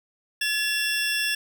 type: tone pair together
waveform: 25% pulse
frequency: 1712 / 2723 Hz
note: A6 / F7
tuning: -48 / -44 cents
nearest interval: minor sixth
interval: 804 cents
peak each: -22 dBFS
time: 0.41-1.35 s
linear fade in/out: 5 ms
effects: none